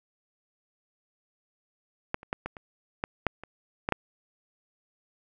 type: clicks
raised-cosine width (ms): 0.5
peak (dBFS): -12 / -30 / -14 / -18 / -27 / -13 / -8 / -26 / -12 / -8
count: 10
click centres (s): 2.144 / 2.231 / 2.329 / 2.46 / 2.568 / 3.039 / 3.267 / 3.436 / 3.889 / 3.923
effects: none